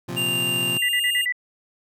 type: chord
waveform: 25% pulse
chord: Bb suspended second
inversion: none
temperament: just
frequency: 116.54 / 131.11 / 174.81 Hz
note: Bb2 / C3 / F3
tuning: 0 / +4 / +2 cents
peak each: -31 / -29 / -28 dBFS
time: 0.08-0.78 s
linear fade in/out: 10 ms
type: tone with pitch glide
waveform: square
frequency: 2794 to 2818 Hz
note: F7 to F7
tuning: 0 to +15 cents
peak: -22 dBFS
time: 0.16-1.26 s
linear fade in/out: 20 ms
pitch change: +15 cents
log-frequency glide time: 0.82-0.99 s
type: tone bursts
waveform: sine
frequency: 1975.5 Hz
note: B6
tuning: in tune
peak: -20 dBFS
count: 5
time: 0.82-1.324 s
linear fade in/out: 5 ms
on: 68 ms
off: 41 ms
effects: none